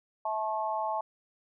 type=harmonic tone; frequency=217 Hz; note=A3; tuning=24 cents flat; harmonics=3 / 4 / 5; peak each=-34 / -31 / -36 dBFS; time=0.25-1.01 s; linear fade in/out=5 ms; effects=none